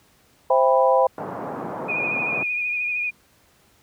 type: chord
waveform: sine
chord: C major seventh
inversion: none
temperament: equal with one note detuned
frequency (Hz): 523.3 / 659.3 / 796.3 / 987.8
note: C5 / E5 / G5 / B5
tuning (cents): 0 / 0 / +27 / 0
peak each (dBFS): -17 / -22 / -21 / -21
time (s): 0.5-1.07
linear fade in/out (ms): 5
type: band-pass noise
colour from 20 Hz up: white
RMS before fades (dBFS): -31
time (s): 1.18-2.43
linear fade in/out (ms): 0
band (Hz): 130 to 1000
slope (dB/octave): 24
type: tone with vibrato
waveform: sine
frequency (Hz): 2455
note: D#7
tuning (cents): -24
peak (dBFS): -22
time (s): 1.88-3.11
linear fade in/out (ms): 20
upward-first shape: sine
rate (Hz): 13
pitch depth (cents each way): 31
effects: pink hiss -58 dBFS RMS until 3.82 s + high-pass 60 Hz 12 dB/octave